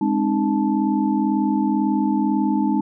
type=tone cluster; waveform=sine; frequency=206.5 / 264.6 / 306.6 / 875 Hz; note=G#3 / C4 / D#4 / A5; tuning=-10 / +20 / -25 / -10 cents; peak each=-21 / -23 / -21 / -27 dBFS; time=0.01-2.81 s; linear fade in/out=5 ms; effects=none